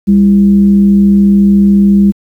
sine tone with frequency modulation, 200 Hz, G3, 35 cents sharp, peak -3 dBFS, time 0.07-2.12 s, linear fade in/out 20 ms, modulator 134 Hz, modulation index 0.37, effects high-pass 80 Hz 12 dB/octave + 7-bit

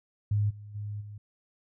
sine tone with level steps, 103.83 Hz, G#2, in tune, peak -23 / -42 / -33 / -40 dBFS, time 0.31-1.18 s, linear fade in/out 5 ms, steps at 0.49 / 0.74 / 1 s, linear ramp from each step 20 ms, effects none

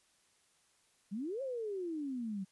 sine exponential two-way sweep, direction up then down, 185 to 554.4 to 185 Hz, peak -36 dBFS, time 1.11-2.45 s, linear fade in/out 20 ms, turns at 1.42 s, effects white hiss -71 dBFS RMS until 2.51 s + resampled to 24000 Hz

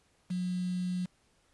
sine tone with quantisation, 180.9 Hz, F#3, 39 cents flat, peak -30 dBFS, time 0.3-1.06 s, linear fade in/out 10 ms, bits 8, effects pink hiss -69 dBFS RMS until 1.53 s + resampled to 24000 Hz

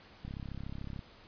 click train, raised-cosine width 5 ms, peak -29 dBFS, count 26, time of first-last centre 0.25-0.992 s, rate 33.7 Hz, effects pink hiss -57 dBFS RMS until 1.27 s + resampled to 11025 Hz

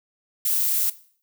violet noise, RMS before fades -22 dBFS, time 0.45-0.9 s, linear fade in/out 5 ms, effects noise-tail reverb RT60 0.5 s tail -17 dB re dry

